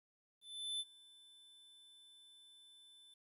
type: tone with ADSR envelope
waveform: square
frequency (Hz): 3520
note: A7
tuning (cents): 0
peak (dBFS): -38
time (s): 0.41-3.14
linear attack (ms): 390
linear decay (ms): 39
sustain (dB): -23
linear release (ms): 4
effects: resampled to 32000 Hz + 13-bit